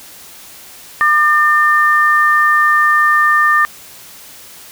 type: tone pair together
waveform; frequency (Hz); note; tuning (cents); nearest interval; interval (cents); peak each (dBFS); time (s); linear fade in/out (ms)
sine; 1202.2 / 1800; D6 / A6; +40 / +39; perfect fifth; 699; -11; 1.01-3.65; 0
effects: white hiss -37 dBFS RMS until 4.71 s